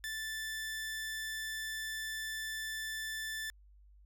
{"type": "tone", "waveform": "sawtooth", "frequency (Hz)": 1760, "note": "A6", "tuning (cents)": 0, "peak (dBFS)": -34, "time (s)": [0.04, 3.5], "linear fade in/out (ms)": 0, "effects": ["added 50 Hz sine -57 dBFS peak until 4.05 s"]}